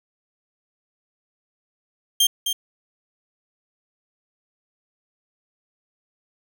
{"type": "tone with echo", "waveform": "sawtooth", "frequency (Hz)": 3183, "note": "G7", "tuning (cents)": 26, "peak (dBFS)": -11, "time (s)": [2.2, 2.27], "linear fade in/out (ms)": 5, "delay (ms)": 260, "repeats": 1, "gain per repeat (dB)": -7, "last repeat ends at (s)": 2.53, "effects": ["8-bit"]}